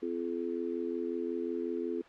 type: harmonic tone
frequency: 85.5 Hz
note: F2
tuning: 36 cents flat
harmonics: 3 / 4 / 5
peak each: -38 / -35 / -37 dBFS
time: 0.02-2.02 s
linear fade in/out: 10 ms
effects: white hiss -55 dBFS RMS until 2.08 s + low-pass 2000 Hz 12 dB/octave